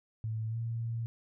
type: tone with pitch glide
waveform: sine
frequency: 110.6 to 115.23 Hz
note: A2 to A#2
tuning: +9 to -20 cents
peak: -32 dBFS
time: 0.24-1.06 s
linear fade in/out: 0 ms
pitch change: +71 cents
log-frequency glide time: 0.48-0.57 s
effects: none